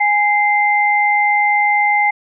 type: tone pair together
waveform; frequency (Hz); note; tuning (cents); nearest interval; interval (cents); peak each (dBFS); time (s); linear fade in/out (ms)
sine; 827.9 / 2084; G#5 / C7; -6 / -7; octave + major third; 1599; -14; 0-2.11; 10
effects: none